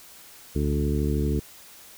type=harmonic tone with a mistuned harmonic; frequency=72.7 Hz; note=D2; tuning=17 cents flat; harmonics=1 / 2 / 3 / 4 / 5 / 6; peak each=-25 / -28 / -30 / -31 / -32 / -33 dBFS; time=0.55-1.4 s; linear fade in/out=10 ms; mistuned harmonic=1; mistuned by=-48 cents; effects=white hiss -48 dBFS RMS until 1.97 s